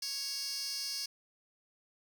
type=tone with high-pass filter; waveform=15% pulse; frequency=554.4 Hz; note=C#5; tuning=in tune; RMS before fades=-38 dBFS; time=0.02-1.06 s; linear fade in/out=5 ms; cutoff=4600 Hz; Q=3.9; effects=none